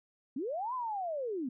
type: linear two-way sweep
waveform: sine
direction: up then down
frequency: 233.1 to 1044 to 233.1 Hz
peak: -33 dBFS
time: 0.36-1.49 s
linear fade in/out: 5 ms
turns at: 0.74 s
effects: none